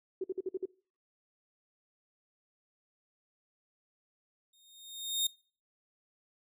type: tone bursts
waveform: sine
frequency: 376 Hz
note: F#4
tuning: 28 cents sharp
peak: -31 dBFS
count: 6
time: 0.21-0.656 s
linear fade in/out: 5 ms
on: 31 ms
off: 52 ms
type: tone with exponential growth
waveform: sawtooth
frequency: 3689 Hz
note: A#7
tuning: 19 cents flat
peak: -23 dBFS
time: 4.53-5.27 s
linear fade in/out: 5 ms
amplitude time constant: 160 ms
effects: noise-tail reverb RT60 0.4 s tail -23 dB re dry